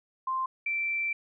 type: tone pair in turn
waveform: sine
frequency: 1046.5 / 2341 Hz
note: C6 / D7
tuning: 0 / -6 cents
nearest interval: octave + major second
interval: 1394 cents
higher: second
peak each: -27 dBFS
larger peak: neither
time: 0.27-0.46 / 0.66-1.13 s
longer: second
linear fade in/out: 5 ms
effects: none